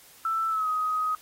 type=tone with pitch glide; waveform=sine; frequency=1326 to 1257.4 Hz; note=E6 to D#6; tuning=+10 to +18 cents; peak=-24 dBFS; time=0.25-1.15 s; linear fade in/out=2 ms; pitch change=-92 cents; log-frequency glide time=0.49-0.68 s; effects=white hiss -53 dBFS RMS until 1.21 s + AAC 48 kbps